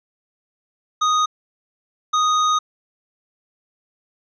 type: tone bursts at uneven times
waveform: square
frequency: 1244.5 Hz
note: D#6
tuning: in tune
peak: -16 dBFS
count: 2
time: 1.01-1.26 / 2.13-2.59 s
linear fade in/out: 10 ms
effects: resampled to 16000 Hz